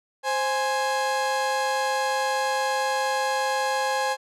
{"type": "tone pair together", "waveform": "30% pulse", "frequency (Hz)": [525.2, 830.6], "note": ["C5", "G#5"], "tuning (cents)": [6, 0], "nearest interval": "minor sixth", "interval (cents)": 794, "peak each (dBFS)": [-24, -22], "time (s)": [0.23, 4.17], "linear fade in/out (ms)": 50, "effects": ["low-pass 9000 Hz 12 dB/octave"]}